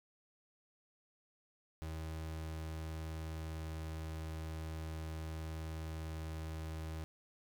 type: tone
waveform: 35% pulse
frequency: 79.6 Hz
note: D#2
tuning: 40 cents sharp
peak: -39 dBFS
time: 1.82-7.04 s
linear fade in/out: 0 ms
effects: none